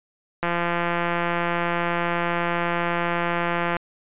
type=click train; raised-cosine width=0.5 ms; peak=-9 dBFS; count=575; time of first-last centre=0.43-3.767 s; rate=172 Hz; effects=resampled to 8000 Hz

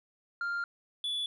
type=tone pair in turn; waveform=sine; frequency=1396.9 / 3440 Hz; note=F6 / A7; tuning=0 / -40 cents; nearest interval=octave + major third; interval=1560 cents; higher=second; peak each=-28 dBFS; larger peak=neither; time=0.41-0.64 / 1.04-1.26 s; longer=first; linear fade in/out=2 ms; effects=tanh soft clip ceiling -30 dBFS

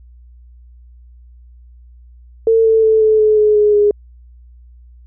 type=tone with pitch steps; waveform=sine; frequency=450.4 / 445 / 439.6 / 434.3 / 429.1 / 423.9 / 418.8 / 413.7 Hz; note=A4 / A4 / A4 / A4 / A4 / G#4 / G#4 / G#4; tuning=+40 / +20 / -2 / -23 / -43 / +35 / +15 / -7 cents; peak=-8 dBFS; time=2.47-3.91 s; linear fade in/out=2 ms; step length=180 ms; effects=added 60 Hz sine -39 dBFS peak until 5.06 s

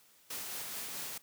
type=noise with tremolo; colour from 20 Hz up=white; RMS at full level=-40 dBFS; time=0.3-1.18 s; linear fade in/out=5 ms; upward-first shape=sine; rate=4.6 Hz; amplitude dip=25%; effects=white hiss -64 dBFS RMS until 1.22 s + high-pass 100 Hz 12 dB/octave

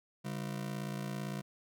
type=ring-modulated tone; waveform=40% pulse; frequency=168.3 Hz; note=E3; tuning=36 cents sharp; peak=-33 dBFS; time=0.24-1.42 s; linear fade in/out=20 ms; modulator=28.9 Hz; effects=none

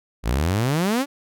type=exponential sweep; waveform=sawtooth; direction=up; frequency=51.6 to 293.7 Hz; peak=-15 dBFS; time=0.23-1.06 s; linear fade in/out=50 ms; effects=none

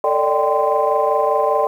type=tone cluster; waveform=sine; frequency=445.6 / 579 / 604 / 783 / 1034 Hz; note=A4 / D5 / D5 / G5 / C6; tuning=+22 / -25 / +48 / -2 / -21 cents; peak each=-20 dBFS; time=0.04-1.67 s; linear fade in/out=2 ms; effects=tanh soft clip ceiling -4 dBFS + 8-bit

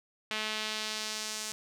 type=tone with band-pass filter sweep; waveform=sawtooth; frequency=215.8 Hz; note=A3; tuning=33 cents flat; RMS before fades=-36 dBFS; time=0.31-1.52 s; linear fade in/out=0 ms; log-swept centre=2900 to 6900 Hz; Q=1.3; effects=none

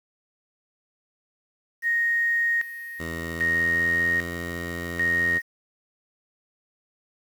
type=tone with tremolo; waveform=sine; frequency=1864.7 Hz; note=A#6; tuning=in tune; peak=-20 dBFS; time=1.82-5.42 s; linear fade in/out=50 ms; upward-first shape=square; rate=0.63 Hz; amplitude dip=80%
type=tone with pitch glide; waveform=10% pulse; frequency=82.41 to 85.86 Hz; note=E2 to F2; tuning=0 to -29 cents; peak=-23 dBFS; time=2.99-5.39 s; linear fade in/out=20 ms; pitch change=+71 cents; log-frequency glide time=3.12-4.14 s
effects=8-bit

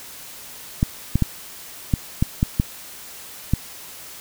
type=clicks; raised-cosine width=5 ms; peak=-4 dBFS; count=8; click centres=0.829 / 1.156 / 1.223 / 1.938 / 2.225 / 2.429 / 2.599 / 3.536 s; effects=white hiss -39 dBFS RMS until 4.2 s

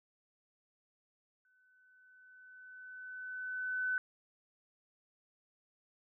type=tone with exponential growth; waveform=sine; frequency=1508 Hz; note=F#6; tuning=32 cents sharp; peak=-30 dBFS; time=1.45-3.98 s; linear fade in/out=1 ms; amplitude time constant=550 ms; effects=none

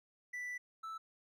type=tone pair in turn; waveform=triangle; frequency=1975.5 / 1317.1 Hz; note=B6 / E6; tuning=0 / -2 cents; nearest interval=perfect fifth; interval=702 cents; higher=first; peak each=-38 / -40 dBFS; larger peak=first; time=0.33-0.58 / 0.83-0.98 s; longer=first; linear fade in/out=10 ms; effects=none

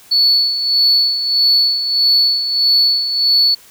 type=tone with tremolo; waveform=sine; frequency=4435 Hz; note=C#8; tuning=in tune; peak=-7 dBFS; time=0.11-3.55 s; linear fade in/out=10 ms; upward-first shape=sine; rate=1.6 Hz; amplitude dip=65%; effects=tanh soft clip ceiling -5 dBFS + white hiss -44 dBFS RMS until 3.7 s

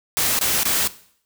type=noise bursts; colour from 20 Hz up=white; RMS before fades=-20 dBFS; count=3; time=0.17-0.874 s; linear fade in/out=0 ms; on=220 ms; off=22 ms; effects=noise-tail reverb RT60 0.6 s tail -17 dB re dry

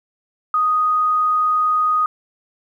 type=tone; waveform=sine; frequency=1244.5 Hz; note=D#6; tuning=in tune; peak=-14 dBFS; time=0.54-2.06 s; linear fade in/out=2 ms; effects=9-bit

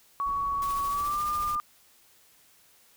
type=tone with pitch glide; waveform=sine; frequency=1122 to 1202.5 Hz; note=C#6 to D6; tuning=+21 to +41 cents; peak=-26 dBFS; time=0.2-1.6 s; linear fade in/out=0 ms; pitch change=+120 cents; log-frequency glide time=0.87-1.22 s
type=noise; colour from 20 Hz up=brown; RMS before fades=-45 dBFS; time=0.26-1.57 s; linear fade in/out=5 ms
type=noise with tremolo; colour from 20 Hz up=white; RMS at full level=-41 dBFS; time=0.62-1.55 s; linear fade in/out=0 ms; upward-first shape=triangle; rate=14 Hz; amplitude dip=45%
effects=white hiss -60 dBFS RMS until 2.96 s

